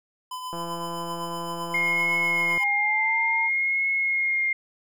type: tone with tremolo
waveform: square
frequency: 1010 Hz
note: B5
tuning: 39 cents sharp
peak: -31 dBFS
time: 0.31-2.64 s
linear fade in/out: 5 ms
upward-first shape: triangle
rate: 7.8 Hz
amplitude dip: 45%
type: click train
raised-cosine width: 1 ms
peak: -22 dBFS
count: 349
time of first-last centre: 0.53-2.577 s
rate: 170 Hz
type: tone with vibrato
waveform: sine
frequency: 2135 Hz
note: C7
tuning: 34 cents sharp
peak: -21 dBFS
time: 1.74-4.53 s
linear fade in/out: 5 ms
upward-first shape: triangle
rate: 0.58 Hz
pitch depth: 34 cents each way
type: tone with pitch glide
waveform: sine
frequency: 815 to 909.5 Hz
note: G#5 to A#5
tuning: -33 to -43 cents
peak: -27 dBFS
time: 2.59-3.5 s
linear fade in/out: 50 ms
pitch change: +190 cents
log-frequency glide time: 2.74-3.18 s
effects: none